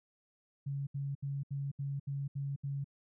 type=tone bursts; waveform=sine; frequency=139.5 Hz; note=C#3; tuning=11 cents sharp; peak=-34 dBFS; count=8; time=0.66-2.844 s; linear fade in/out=10 ms; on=210 ms; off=72 ms; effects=none